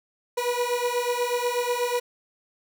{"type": "beating tone pair", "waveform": "30% pulse", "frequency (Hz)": [482.6, 490.8], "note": ["B4", "B4"], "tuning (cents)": [-40, -11], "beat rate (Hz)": 8.2, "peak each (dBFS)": -24, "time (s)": [0.37, 2], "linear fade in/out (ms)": 10, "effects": []}